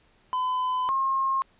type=tone pair in turn; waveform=triangle / sine; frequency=1012 / 1072.2 Hz; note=B5 / C6; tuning=+42 / +42 cents; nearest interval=minor second; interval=100 cents; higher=second; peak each=-22 dBFS; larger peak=neither; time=0.33-0.89 / 0.89-1.42 s; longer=first; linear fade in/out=0 ms; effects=pink hiss -62 dBFS RMS until 1.59 s + resampled to 8000 Hz